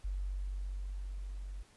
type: tone with level ramp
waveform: sine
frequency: 47.4 Hz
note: F#1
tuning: 43 cents sharp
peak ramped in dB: -33 to -40 dBFS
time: 0.04-1.63 s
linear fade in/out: 10 ms
effects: pink hiss -64 dBFS RMS until 1.76 s + resampled to 24000 Hz